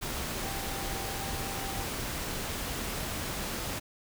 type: tone in noise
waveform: sine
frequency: 784 Hz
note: G5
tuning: in tune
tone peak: -42 dBFS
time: 0.43-1.86 s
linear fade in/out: 20 ms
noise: pink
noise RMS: -35 dBFS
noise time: 0.01-3.8 s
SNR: -10 dB
effects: none